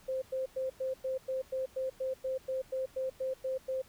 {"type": "tone bursts", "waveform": "sine", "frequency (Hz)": 523.3, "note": "C5", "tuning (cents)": 0, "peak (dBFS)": -31, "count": 16, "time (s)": [0.08, 3.82], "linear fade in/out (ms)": 10, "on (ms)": 140, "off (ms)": 100, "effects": ["pink hiss -60 dBFS RMS until 3.88 s"]}